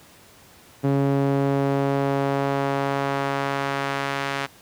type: tone with band-pass filter sweep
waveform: sawtooth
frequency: 138.59 Hz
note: C#3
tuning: in tune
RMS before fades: -23 dBFS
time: 0.83-4.47 s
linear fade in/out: 20 ms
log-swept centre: 300 to 1900 Hz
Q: 0.78
effects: pink hiss -50 dBFS RMS until 4.61 s + high-pass 80 Hz 12 dB/octave